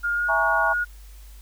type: tone with pitch glide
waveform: sine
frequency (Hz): 1415 to 1443.1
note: F6 to F#6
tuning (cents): +22 to -44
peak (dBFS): -21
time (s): 0.03-0.85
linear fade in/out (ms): 20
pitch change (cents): +34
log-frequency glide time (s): 0.14-0.29
type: chord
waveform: sine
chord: A# half-diminished seventh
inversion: second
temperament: equal with one note detuned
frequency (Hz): 659.3 / 830.6 / 932.3 / 1111.9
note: E5 / G#5 / A#5 / C#6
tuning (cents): 0 / 0 / 0 / +5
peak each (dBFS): -26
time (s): 0.28-0.74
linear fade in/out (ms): 20
effects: added 50 Hz sine -41 dBFS peak until 1.41 s + white hiss -54 dBFS RMS until 1.41 s